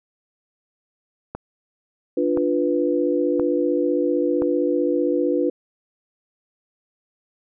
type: click train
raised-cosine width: 1 ms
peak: -15 dBFS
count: 4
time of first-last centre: 1.35-4.421 s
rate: 0.977 Hz
type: chord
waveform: sine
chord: B diminished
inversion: first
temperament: equal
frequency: 293.7 / 349.2 / 493.9 Hz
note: D4 / F4 / B4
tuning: 0 / 0 / 0 cents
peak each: -22 dBFS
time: 2.17-5.5 s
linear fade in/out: 5 ms
effects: none